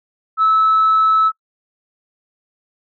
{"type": "tone", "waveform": "sine", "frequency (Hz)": 1303, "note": "E6", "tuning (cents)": -20, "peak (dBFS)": -9, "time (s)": [0.37, 1.32], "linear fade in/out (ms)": 50, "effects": ["noise-tail reverb RT60 0.1 s tail -25 dB re dry", "tanh soft clip ceiling -7 dBFS"]}